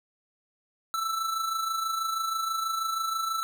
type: tone with amplitude modulation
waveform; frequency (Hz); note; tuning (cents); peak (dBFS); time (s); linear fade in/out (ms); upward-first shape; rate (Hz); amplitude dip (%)
square; 1324; E6; +7; -26; 0.94-3.43; 0; sine; 26.2; 50
effects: none